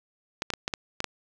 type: clicks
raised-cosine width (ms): 0.2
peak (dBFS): -11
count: 7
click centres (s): 0.421 / 0.503 / 0.537 / 0.679 / 0.738 / 1.004 / 1.043
effects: none